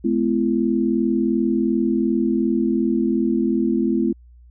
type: tone cluster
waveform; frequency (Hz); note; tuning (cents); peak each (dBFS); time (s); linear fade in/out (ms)
sine; 215 / 255.1 / 337.9; A3 / C4 / E4; -40 / -44 / +43; -21; 0.04-4.13; 10
effects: added 60 Hz sine -44 dBFS peak until 4.5 s